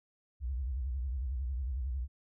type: tone with vibrato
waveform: sine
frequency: 64.4 Hz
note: C2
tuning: 27 cents flat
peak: -32 dBFS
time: 0.4-2.08 s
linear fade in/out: 50 ms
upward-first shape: sine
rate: 11 Hz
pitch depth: 180 cents each way
effects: none